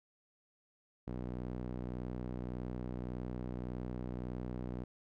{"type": "tone with band-pass filter", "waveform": "sawtooth", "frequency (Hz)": 61.74, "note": "B1", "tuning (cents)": 0, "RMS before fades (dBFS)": -41, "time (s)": [1.07, 4.84], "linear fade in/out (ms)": 5, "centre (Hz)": 250, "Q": 0.74, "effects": []}